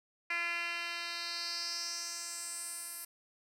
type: tone with band-pass filter sweep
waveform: 10% pulse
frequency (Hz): 342.3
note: F4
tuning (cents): -35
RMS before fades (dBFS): -39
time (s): 0.3-3.05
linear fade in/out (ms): 5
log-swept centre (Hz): 2300 to 11000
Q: 3.5
effects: none